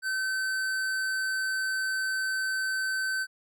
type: tone with hard clipping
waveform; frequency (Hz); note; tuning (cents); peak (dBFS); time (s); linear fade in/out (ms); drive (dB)
sine; 1535; G6; -37; -29; 0.02-3.27; 50; 14
effects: none